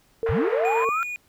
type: tone with tremolo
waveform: sine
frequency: 454.6 Hz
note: A#4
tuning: 43 cents flat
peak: -21 dBFS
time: 0.23-0.89 s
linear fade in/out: 0 ms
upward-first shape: sine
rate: 7.6 Hz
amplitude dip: 30%
type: band-pass noise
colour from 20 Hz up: white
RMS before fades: -33 dBFS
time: 0.26-0.85 s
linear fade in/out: 5 ms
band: 530 to 1800 Hz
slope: 24 dB/octave
type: linear sweep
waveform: sine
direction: up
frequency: 64.1 to 1396 Hz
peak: -22 dBFS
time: 0.29-1.03 s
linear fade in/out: 0 ms
type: tone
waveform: triangle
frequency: 2451 Hz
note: D#7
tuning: 27 cents flat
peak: -27 dBFS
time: 0.65-1.16 s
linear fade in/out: 0 ms
effects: pink hiss -61 dBFS RMS until 1.28 s